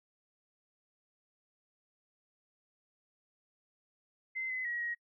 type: tone with pitch steps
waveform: sine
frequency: 2066 / 2031 / 1907 / 1893 Hz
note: C7 / B6 / A#6 / A#6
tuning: -22 / +48 / +39 / +26 cents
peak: -34 dBFS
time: 4.35-4.95 s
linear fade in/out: 20 ms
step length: 150 ms
effects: noise-tail reverb RT60 0.1 s tail -25 dB re dry